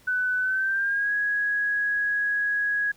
sine tone with pitch glide, 1499 to 1663.2 Hz, F#6 to G#6, +22 to +2 cents, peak -22 dBFS, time 0.07-2.92 s, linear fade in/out 10 ms, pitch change +180 cents, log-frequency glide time 0.39-1.13 s, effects pink hiss -57 dBFS RMS until 2.96 s

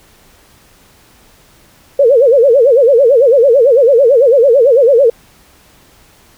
sine tone with vibrato, 509 Hz, C5, 48 cents flat, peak -4 dBFS, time 1.99-5.1 s, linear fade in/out 5 ms, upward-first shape sine, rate 9 Hz, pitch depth 220 cents each way, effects pink hiss -46 dBFS RMS until 6.37 s

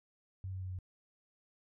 sine tone with pitch steps, 94.8 / 93.82 / 92.85 / 91.89 Hz, F#2 / F#2 / F#2 / F#2, +43 / +25 / +7 / -11 cents, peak -38 dBFS, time 0.44-0.788 s, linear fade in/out 0 ms, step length 87 ms, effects none

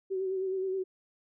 sine tone with vibrato, 379.3 Hz, F#4, 43 cents sharp, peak -29 dBFS, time 0.1-0.84 s, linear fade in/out 20 ms, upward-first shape sine, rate 9.5 Hz, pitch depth 35 cents each way, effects none

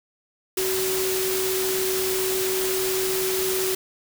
sine tone in noise, 377 Hz, F#4, 32 cents sharp, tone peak -24 dBFS, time 0.57-3.75 s, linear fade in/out 5 ms, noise white, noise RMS -27 dBFS, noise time 0.57-3.75 s, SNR 0 dB, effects none

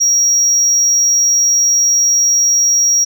sine tone, 5660 Hz, F8, 22 cents sharp, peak -6 dBFS, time 0-3.05 s, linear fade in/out 20 ms, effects tanh soft clip ceiling -8 dBFS

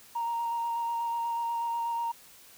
sine tone with vibrato, 932.3 Hz, A#5, in tune, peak -27 dBFS, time 0.15-2.12 s, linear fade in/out 10 ms, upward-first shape square, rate 8.2 Hz, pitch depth 11 cents each way, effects tanh soft clip ceiling -25 dBFS + white hiss -54 dBFS RMS until 2.57 s

